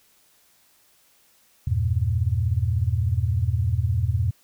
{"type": "chord", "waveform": "sine", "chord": "E diminished", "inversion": "none", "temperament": "just", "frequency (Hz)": [82.41, 98.89, 118.67], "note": ["E2", "G2", "Bb2"], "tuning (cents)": [0, 16, 31], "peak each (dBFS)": -24, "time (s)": [1.67, 4.31], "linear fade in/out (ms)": 5, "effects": ["white hiss -60 dBFS RMS until 4.43 s"]}